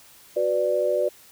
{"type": "chord", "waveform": "sine", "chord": "B minor", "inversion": "second", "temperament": "equal", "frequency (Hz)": [370, 493.9, 587.3], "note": ["F#4", "B4", "D5"], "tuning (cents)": [0, 0, 0], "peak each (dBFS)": [-27, -25, -22], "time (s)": [0.36, 1.09], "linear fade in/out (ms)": 10, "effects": ["white hiss -51 dBFS RMS until 1.31 s"]}